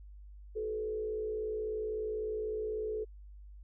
sine tone with frequency modulation, 431.5 Hz, A4, 34 cents flat, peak -33 dBFS, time 0.55-3.05 s, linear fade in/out 20 ms, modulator 56.3 Hz, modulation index 0.58, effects added 50 Hz sine -48 dBFS peak until 3.63 s

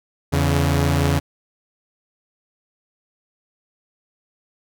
sawtooth tone pair together, 83.6 / 140.69 Hz, E2 / C#3, +25 / +26 cents, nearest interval major sixth, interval 901 cents, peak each -15 dBFS, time 0.32-1.2 s, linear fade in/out 20 ms, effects none

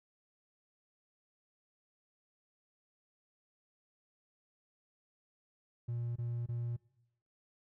triangle tone bursts, 118.9 Hz, A#2, 35 cents sharp, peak -32 dBFS, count 3, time 5.88-6.766 s, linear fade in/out 10 ms, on 280 ms, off 23 ms, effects noise-tail reverb RT60 0.9 s tail -24 dB re dry + tanh soft clip ceiling -28 dBFS

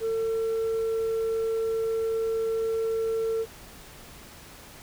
sine tone, 450 Hz, A4, 39 cents sharp, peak -22 dBFS, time 0-3.46 s, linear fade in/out 50 ms, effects tanh soft clip ceiling -23 dBFS + pink hiss -47 dBFS RMS until 4.82 s

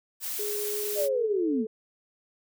blue noise, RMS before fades -33 dBFS, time 0.2-1.09 s, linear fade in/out 50 ms
sine tone with pitch glide, 416.6 to 437.3 Hz, G#4 to A4, +5 to -11 cents, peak -31 dBFS, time 0.39-1.67 s, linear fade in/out 5 ms, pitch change +84 cents, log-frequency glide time 1.04-1.46 s
sine linear sweep, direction down, 622.3 to 207.7 Hz, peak -24 dBFS, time 0.95-1.66 s, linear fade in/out 50 ms
effects none

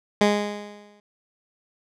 15% pulse tone with exponential decay, 206.7 Hz, G#3, 8 cents flat, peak -8 dBFS, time 0.21-1 s, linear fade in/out 2 ms, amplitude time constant 170 ms, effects low-pass 6000 Hz 12 dB/octave

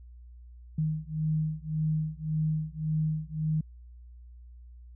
sine beating tone pair, 155.1 / 156.9 Hz, D#3 / D#3, -5 / +15 cents, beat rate 1.8 Hz, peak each -30 dBFS, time 0.78-3.61 s, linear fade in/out 5 ms, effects added 60 Hz sine -46 dBFS peak until 4.95 s

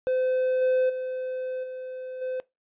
triangle tone with level steps, 513 Hz, C5, 34 cents flat, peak -20 / -18 / -27 / -32 / -26 dBFS, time 0.07-2.4 s, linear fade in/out 0 ms, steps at 0.61 / 0.89 / 1.63 / 2.21 s, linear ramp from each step 10 ms, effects noise-tail reverb RT60 0.2 s tail -21 dB re dry + resampled to 8000 Hz

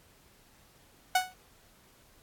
sawtooth tone with exponential decay, 740 Hz, F#5, in tune, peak -16 dBFS, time 1.15-1.34 s, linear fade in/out 5 ms, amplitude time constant 41 ms, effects pink hiss -61 dBFS RMS until 2.22 s + AAC 64 kbps

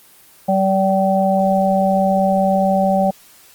harmonic tone, 192.4 Hz, G3, 32 cents flat, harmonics 1 / 3 / 4, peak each -17 / -17 / -17 dBFS, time 0.48-3.11 s, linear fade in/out 10 ms, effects white hiss -47 dBFS RMS until 3.54 s + Opus 24 kbps

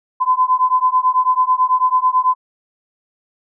sine beating tone pair, 1013 / 1022.1 Hz, B5 / C6, +44 / -41 cents, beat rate 9.1 Hz, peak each -15 dBFS, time 0.2-2.35 s, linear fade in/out 20 ms, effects none

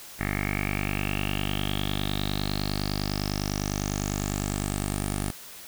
10% pulse tone with low-pass filter sweep, 49.89 Hz, G1, 31 cents sharp, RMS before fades -29 dBFS, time 0.19-5.31 s, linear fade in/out 10 ms, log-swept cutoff 2000 to 10000 Hz, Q 7.7, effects white hiss -44 dBFS RMS until 5.67 s

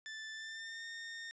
sawtooth tone with pitch glide, 1760 to 1829.4 Hz, A6 to A#6, 0 to -33 cents, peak -40 dBFS, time 0.06-1.31 s, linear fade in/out 0 ms, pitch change +67 cents, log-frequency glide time 0.33-0.85 s, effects resampled to 16000 Hz + 13-bit

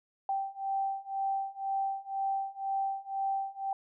sine beating tone pair, 780 / 782 Hz, G5 / G5, -9 / -4 cents, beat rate 2 Hz, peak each -34 / -33 dBFS, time 0.29-3.73 s, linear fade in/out 2 ms, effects none

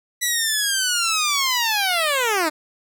10% pulse linear sweep, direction down, 1975.5 to 294.4 Hz, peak -10 dBFS, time 0.21-2.5 s, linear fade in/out 20 ms, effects none

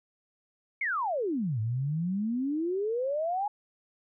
sine exponential two-way sweep, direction down then up, 2259 to 106.1 to 845 Hz, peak -27 dBFS, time 0.81-3.48 s, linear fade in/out 5 ms, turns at 1.6 s, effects none

